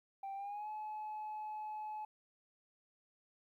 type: tone with pitch glide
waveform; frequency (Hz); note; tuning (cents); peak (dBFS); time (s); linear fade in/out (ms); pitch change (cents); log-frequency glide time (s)
sine; 784 to 855; G5 to A5; 0 to -50; -39; 0.23-2.05; 5; +150; 0.35-0.69
effects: tanh soft clip ceiling -39 dBFS + 13-bit